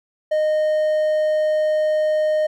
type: tone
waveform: triangle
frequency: 616 Hz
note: D#5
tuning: 17 cents flat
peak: -14 dBFS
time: 0.31-2.47 s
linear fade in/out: 10 ms
effects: none